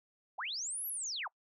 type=linear two-way sweep; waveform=sine; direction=up then down; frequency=599 to 11930 to 599 Hz; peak=-36 dBFS; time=0.38-1.28 s; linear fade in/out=10 ms; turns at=0.87 s; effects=noise-tail reverb RT60 0.1 s tail -25 dB re dry